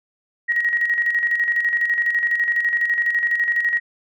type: tone with tremolo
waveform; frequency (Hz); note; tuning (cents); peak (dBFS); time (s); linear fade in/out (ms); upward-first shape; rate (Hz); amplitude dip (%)
sine; 1894; A#6; +27; -15; 0.48-3.8; 20; square; 12; 50
effects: none